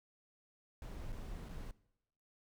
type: noise with dropouts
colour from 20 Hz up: brown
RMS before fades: -45 dBFS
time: 0.82-1.71 s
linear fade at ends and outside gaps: 1 ms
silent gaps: 1.122-1.126 / 1.487-1.491 s
effects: noise-tail reverb RT60 0.9 s tail -21 dB re dry